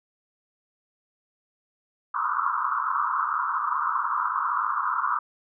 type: band-pass noise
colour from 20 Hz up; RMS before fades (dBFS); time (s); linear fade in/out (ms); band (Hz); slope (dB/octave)
pink; -26; 2.14-5.19; 5; 980 to 1400; 96
effects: none